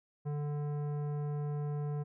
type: tone with tanh clipping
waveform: sine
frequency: 146.83 Hz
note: D3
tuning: in tune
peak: -35 dBFS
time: 0.25-2.04 s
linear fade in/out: 20 ms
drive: 14 dB
effects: none